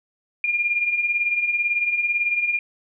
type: beating tone pair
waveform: sine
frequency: 2395 / 2413 Hz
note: D7 / D7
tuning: +33 / +46 cents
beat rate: 18 Hz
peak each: -27 / -20 dBFS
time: 0.44-2.59 s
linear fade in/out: 2 ms
effects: none